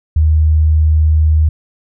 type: tone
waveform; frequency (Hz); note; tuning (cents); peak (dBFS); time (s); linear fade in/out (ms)
sine; 77.78; D#2; 0; -7; 0.16-1.49; 5
effects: none